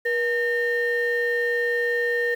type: tone pair together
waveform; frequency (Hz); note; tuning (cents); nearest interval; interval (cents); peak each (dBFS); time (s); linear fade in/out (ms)
sine; 478.4 / 1825; A#4 / A#6; +45 / -37; octave + major seventh; 2318; -22; 0.05-2.35; 10
effects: tanh soft clip ceiling -16 dBFS + 8-bit